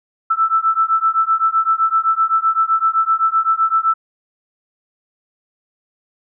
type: beating tone pair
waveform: sine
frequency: 1318.5 / 1326.3 Hz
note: E6 / E6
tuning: 0 / +10 cents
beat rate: 7.8 Hz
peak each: -16 dBFS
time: 0.3-3.94 s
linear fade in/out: 10 ms
effects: none